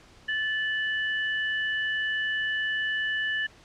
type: tone pair together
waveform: sine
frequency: 1745.3 / 2960 Hz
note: A6 / F#7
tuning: -15 / 0 cents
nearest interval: major sixth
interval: 915 cents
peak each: -26 / -34 dBFS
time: 0.28-3.47 s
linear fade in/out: 10 ms
effects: pink hiss -54 dBFS RMS until 3.64 s + low-pass 6000 Hz 12 dB/octave